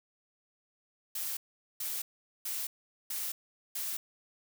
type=noise bursts; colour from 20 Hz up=blue; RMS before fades=-36 dBFS; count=5; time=1.15-3.97 s; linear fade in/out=5 ms; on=220 ms; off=430 ms; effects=none